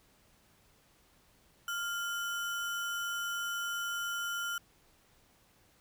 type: tone with sample-and-hold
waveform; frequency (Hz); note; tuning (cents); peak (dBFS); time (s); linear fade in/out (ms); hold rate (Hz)
sine; 1396.9; F6; 0; -33; 1.68-4.58; 2; 4410
effects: pink hiss -66 dBFS RMS until 5.8 s